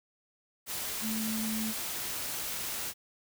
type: tone in noise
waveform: sine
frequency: 220 Hz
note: A3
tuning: in tune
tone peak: -32 dBFS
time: 1.01-1.74 s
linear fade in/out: 50 ms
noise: white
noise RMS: -36 dBFS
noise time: 0.66-2.94 s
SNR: +1 dB
effects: none